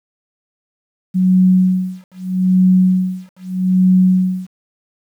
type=tone with tremolo; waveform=sine; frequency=185 Hz; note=F#3; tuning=in tune; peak=-7 dBFS; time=1.14-4.47 s; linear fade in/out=20 ms; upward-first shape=sine; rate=0.8 Hz; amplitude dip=100%; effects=8-bit

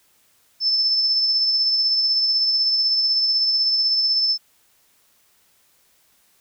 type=tone with tremolo; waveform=sine; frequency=5274 Hz; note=E8; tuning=in tune; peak=-15 dBFS; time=0.6-4.38 s; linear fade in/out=50 ms; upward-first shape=sine; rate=16 Hz; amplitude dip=30%; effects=white hiss -60 dBFS RMS until 6.4 s

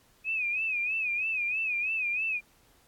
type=tone with vibrato; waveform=sine; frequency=2517 Hz; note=D#7; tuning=19 cents sharp; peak=-27 dBFS; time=0.24-2.41 s; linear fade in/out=50 ms; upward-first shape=sine; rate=3.1 Hz; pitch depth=100 cents each way; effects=pink hiss -63 dBFS RMS until 2.87 s + AAC 64 kbps

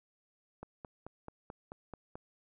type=click train; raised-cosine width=1 ms; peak=-30 dBFS; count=8; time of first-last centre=0.63-2.155 s; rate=4.59 Hz; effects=none

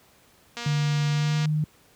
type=click train; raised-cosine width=0.2 ms; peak=-17 dBFS; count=211; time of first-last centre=0.57-1.456 s; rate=237 Hz
type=tone with pitch glide; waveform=sine; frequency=146.83 to 152.89 Hz; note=D3 to D#3; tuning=0 to -30 cents; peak=-21 dBFS; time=0.66-1.64 s; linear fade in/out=2 ms; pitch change=+70 cents; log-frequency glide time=1.11-1.48 s
effects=pink hiss -58 dBFS RMS until 1.95 s + high-pass 60 Hz 12 dB/octave

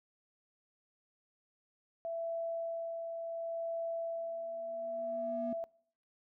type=tone with tremolo; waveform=sine; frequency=666 Hz; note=E5; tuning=18 cents sharp; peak=-34 dBFS; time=2.05-5.64 s; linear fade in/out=0 ms; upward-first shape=sine; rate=0.7 Hz; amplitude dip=35%
type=tone with exponential growth; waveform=triangle; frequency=240.9 Hz; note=B3; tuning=43 cents flat; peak=-34 dBFS; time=4.15-5.53 s; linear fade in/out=2 ms; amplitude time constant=300 ms
effects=noise-tail reverb RT60 0.6 s tail -25 dB re dry

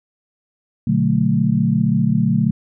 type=chord; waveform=sine; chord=B minor seventh; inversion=none; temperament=equal with one note detuned; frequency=121.21 / 146.83 / 185 / 220 Hz; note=B2 / D3 / F#3 / A3; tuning=-32 / 0 / 0 / 0 cents; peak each=-21 / -19 / -19 / -18 dBFS; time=0.87-2.51 s; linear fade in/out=5 ms; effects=none

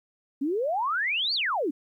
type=exponential two-way sweep; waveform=sine; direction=up then down; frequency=260.4 to 4743 to 260.4 Hz; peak=-24 dBFS; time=0.41-1.71 s; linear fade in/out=10 ms; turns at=1.34 s; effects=11-bit

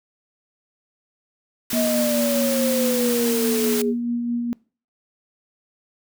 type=high-pass noise; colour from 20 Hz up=white; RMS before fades=-27 dBFS; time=1.7-3.82 s; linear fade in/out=5 ms; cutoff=110 Hz; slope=24 dB/octave
type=exponential sweep; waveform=sine; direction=down; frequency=643 to 405.8 Hz; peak=-21 dBFS; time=1.73-3.94 s; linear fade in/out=50 ms
type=tone with tremolo; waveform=sine; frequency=238.1 Hz; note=A#3; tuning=37 cents sharp; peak=-20 dBFS; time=1.73-4.53 s; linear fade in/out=0 ms; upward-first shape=sine; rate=4.7 Hz; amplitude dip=30%
effects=noise-tail reverb RT60 0.4 s tail -24 dB re dry

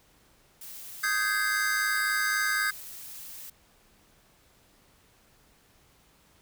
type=noise; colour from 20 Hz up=blue; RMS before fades=-43 dBFS; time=0.61-3.5 s; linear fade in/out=5 ms
type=chord; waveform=square; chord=Ab major seventh; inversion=second; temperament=just; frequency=1245.9 / 1557.4 / 1661.2 / 2077 Hz; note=Eb6 / G6 / Ab6 / C7; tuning=+2 / -12 / 0 / -13 cents; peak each=-34 / -29 / -31 / -35 dBFS; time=1.03-2.71 s; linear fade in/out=10 ms
effects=pink hiss -62 dBFS RMS until 6.41 s

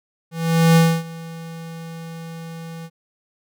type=tone with ADSR envelope; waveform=square; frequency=164.81 Hz; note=E3; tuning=in tune; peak=-10 dBFS; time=0.31-2.9 s; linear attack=450 ms; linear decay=270 ms; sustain=-22 dB; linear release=53 ms; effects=none

